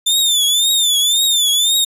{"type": "tone with vibrato", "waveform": "sawtooth", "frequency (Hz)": 3551, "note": "A7", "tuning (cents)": 15, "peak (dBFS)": -9, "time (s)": [0.06, 1.85], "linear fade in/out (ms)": 10, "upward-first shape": "triangle", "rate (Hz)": 1.9, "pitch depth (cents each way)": 120, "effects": ["resampled to 32000 Hz"]}